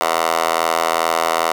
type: tone with high-pass filter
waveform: 10% pulse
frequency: 82.41 Hz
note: E2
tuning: in tune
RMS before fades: -18 dBFS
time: 0.01-1.52 s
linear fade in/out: 0 ms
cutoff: 780 Hz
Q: 6.5
effects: none